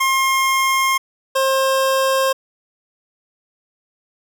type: tone pair in turn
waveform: 25% pulse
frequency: 1067 / 532.6 Hz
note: C6 / C5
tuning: +34 / +31 cents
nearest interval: octave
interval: 1203 cents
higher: first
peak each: -11 dBFS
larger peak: neither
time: 0-0.98 / 1.35-2.33 s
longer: neither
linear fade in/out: 10 ms
effects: none